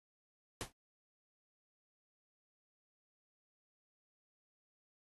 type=noise with exponential decay; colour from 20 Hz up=pink; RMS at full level=-36 dBFS; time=0.61-0.72 s; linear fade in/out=0 ms; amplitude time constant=23 ms; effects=AAC 32 kbps